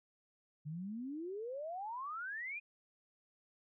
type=exponential sweep; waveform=sine; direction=up; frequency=144.3 to 2500 Hz; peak=-40 dBFS; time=0.65-2.6 s; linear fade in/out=20 ms; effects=none